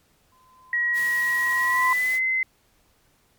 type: tone with exponential growth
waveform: sine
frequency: 1027 Hz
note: C6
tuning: 33 cents flat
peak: -18 dBFS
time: 0.32-1.93 s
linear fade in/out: 2 ms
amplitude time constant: 350 ms
type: tone with pitch glide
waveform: sine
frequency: 1907 to 2056 Hz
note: A#6 to C7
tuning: +39 to -31 cents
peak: -20 dBFS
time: 0.73-2.43 s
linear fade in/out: 2 ms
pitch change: +130 cents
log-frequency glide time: 1.58-2.23 s
type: noise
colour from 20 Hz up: white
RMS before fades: -38 dBFS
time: 0.93-2.2 s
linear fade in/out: 50 ms
effects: pink hiss -63 dBFS RMS until 3.38 s + MP3 96 kbps